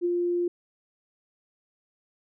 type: tone with ADSR envelope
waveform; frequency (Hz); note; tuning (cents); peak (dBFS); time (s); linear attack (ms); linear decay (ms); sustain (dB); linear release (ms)
sine; 350; F4; +4; -21; 0.01-0.48; 39; 25; -2; 4
effects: none